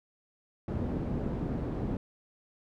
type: low-pass noise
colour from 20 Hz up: white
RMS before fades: -33 dBFS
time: 0.68-1.97 s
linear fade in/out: 2 ms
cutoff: 270 Hz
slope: 12 dB/octave
effects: none